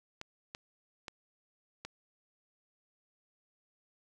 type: clicks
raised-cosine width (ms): 0.2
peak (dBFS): -24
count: 4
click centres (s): 0.214 / 0.549 / 1.082 / 1.85
effects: 11-bit